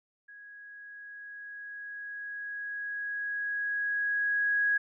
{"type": "tone with level ramp", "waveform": "sine", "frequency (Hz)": 1658, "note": "G#6", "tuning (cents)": -3, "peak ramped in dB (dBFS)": [-47, -23], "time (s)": [0.28, 4.78], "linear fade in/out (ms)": 10, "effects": []}